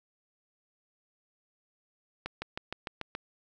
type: accelerating click train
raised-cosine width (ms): 0.3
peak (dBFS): -19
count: 7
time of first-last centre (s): 2.26-3.151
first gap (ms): 160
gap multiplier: 0.97
effects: none